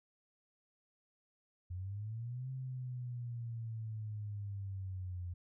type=linear two-way sweep; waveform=sine; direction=up then down; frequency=87.31 to 131.8 to 87.31 Hz; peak=-39 dBFS; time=1.7-5.34 s; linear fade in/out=10 ms; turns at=2.5 s; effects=none